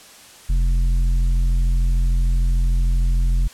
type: tone with tanh clipping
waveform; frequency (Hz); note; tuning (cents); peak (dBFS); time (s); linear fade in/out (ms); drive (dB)
triangle; 43.33; F1; -13; -16; 0.49-3.48; 10; 12
effects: white hiss -44 dBFS RMS until 3.53 s + low-pass 10000 Hz 12 dB/octave